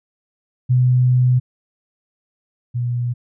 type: tone pair in turn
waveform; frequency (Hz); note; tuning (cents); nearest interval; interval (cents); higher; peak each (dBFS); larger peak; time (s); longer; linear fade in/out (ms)
sine; 125.8 / 121.44; B2 / B2; +32 / -29; minor second; 61; first; -11 / -18; first; 0.69-1.4 / 2.74-3.14; first; 20
effects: none